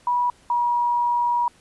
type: tone pair in turn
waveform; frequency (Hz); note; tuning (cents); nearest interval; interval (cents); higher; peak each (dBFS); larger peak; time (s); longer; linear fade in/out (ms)
sine; 974 / 960; B5 / B5; -24 / -49; unison; 25; first; -18; neither; 0.07-0.3 / 0.5-1.48; second; 2
effects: pink hiss -55 dBFS RMS until 1.6 s + resampled to 24000 Hz